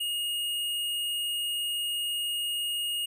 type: tone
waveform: square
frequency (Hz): 2861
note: F7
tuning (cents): +41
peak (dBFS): -29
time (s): 0-3.06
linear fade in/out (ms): 10
effects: none